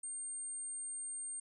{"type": "tone", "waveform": "sine", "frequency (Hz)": 8700, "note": "C#9", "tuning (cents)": -33, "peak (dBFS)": -40, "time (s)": [0.03, 1.4], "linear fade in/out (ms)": 5, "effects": []}